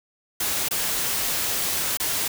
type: noise with dropouts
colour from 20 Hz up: white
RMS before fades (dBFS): -25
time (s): 0.4-2.28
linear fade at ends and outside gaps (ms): 5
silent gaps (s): 0.686-0.709 / 1.972-1.999
effects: none